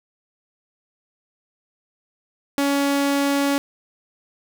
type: tone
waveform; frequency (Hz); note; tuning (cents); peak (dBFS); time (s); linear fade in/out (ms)
sawtooth; 280.9; C#4; +23; -14; 2.58-3.58; 0
effects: none